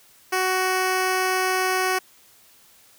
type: tone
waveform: 10% pulse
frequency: 372.7 Hz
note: F#4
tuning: 13 cents sharp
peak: -12 dBFS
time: 0.32-1.99 s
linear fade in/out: 10 ms
effects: white hiss -54 dBFS RMS until 2.98 s